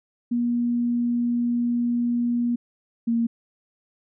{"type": "tone pair in turn", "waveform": "sine", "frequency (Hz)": [239.3, 232.1], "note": ["A#3", "A#3"], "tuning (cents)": [46, -7], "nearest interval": "minor second", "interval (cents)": 53, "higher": "first", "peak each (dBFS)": [-20, -19], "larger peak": "second", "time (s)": [[0.31, 2.56], [3.07, 3.27]], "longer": "first", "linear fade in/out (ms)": 10, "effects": []}